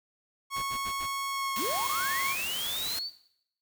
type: tone with pitch glide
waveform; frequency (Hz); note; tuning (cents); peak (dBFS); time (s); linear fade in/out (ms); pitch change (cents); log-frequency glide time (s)
sawtooth; 1100 to 1089.3; C#6 to C#6; -14 to -31; -27; 0.5-2.36; 50; -17; 1.3-1.55
type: noise bursts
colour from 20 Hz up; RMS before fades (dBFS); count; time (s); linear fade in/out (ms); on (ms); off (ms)
pink; -43; 4; 0.55-1.071; 20; 80; 67
type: noise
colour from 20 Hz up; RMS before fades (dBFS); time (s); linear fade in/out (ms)
white; -36; 1.56-2.99; 2
type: linear sweep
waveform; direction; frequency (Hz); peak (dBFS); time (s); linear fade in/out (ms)
sine; up; 153.9 to 4645; -32; 1.56-3.11; 50
effects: noise-tail reverb RT60 0.7 s tail -17 dB re dry